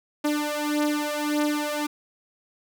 sawtooth beating tone pair, 296.4 / 298.1 Hz, D4 / D4, +16 / +26 cents, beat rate 1.7 Hz, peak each -22 / -23 dBFS, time 0.24-1.87 s, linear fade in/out 10 ms, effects none

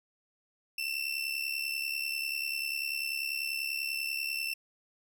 30% pulse tone with amplitude modulation, 2683 Hz, E7, 30 cents sharp, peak -26 dBFS, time 0.78-4.54 s, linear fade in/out 5 ms, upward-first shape sine, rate 70.2 Hz, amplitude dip 70%, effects none

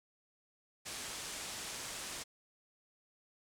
white low-pass noise, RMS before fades -44 dBFS, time 0.85-2.24 s, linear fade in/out 20 ms, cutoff 9200 Hz, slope 24 dB/octave, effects none

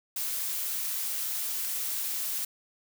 blue noise, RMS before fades -32 dBFS, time 0.16-2.45 s, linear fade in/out 5 ms, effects none

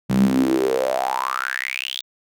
sawtooth tone with high-pass filter sweep, 65 Hz, C2, 11 cents flat, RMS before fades -21 dBFS, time 0.09-2.02 s, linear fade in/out 20 ms, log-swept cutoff 160 to 3700 Hz, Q 9.2, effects none

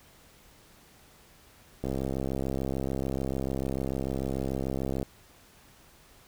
click train, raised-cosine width 2 ms, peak -18 dBFS, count 214, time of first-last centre 1.84-5.029 s, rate 66.8 Hz, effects pink hiss -57 dBFS RMS until 6.27 s

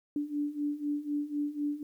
sine beating tone pair, 289.9 / 293.9 Hz, D4 / D4, -22 / +1 cents, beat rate 4 Hz, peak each -35 / -32 dBFS, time 0.16-1.83 s, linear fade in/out 2 ms, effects 11-bit

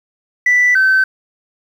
sine tone pair in turn, 1975.5 / 1537.7 Hz, B6 / G6, 0 / -34 cents, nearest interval major third, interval 434 cents, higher first, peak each -7 dBFS, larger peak neither, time 0.46-0.75 / 0.75-1.04 s, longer neither, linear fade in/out 5 ms, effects tanh soft clip ceiling -6 dBFS + 7-bit

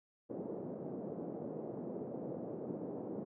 white band-pass noise, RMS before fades -43 dBFS, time 0.29-3.25 s, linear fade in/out 20 ms, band 150 to 520 Hz, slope 24 dB/octave, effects none

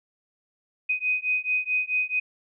sine beating tone pair, 2500 / 2504.6 Hz, D#7 / D#7, +8 / +11 cents, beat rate 4.6 Hz, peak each -26 dBFS, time 0.89-2.2 s, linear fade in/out 10 ms, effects none

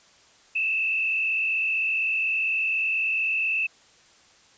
sine tone with frequency modulation, 2626 Hz, E7, 7 cents flat, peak -22 dBFS, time 0.55-3.67 s, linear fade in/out 10 ms, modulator 44.2 Hz, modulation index 1.7, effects white hiss -56 dBFS RMS until 4.57 s + resampled to 16000 Hz

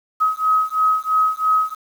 sine beating tone pair, 1269 / 1272 Hz, D#6 / D#6, +34 / +38 cents, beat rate 3 Hz, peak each -18 dBFS, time 0.2-1.75 s, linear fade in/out 20 ms, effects 7-bit

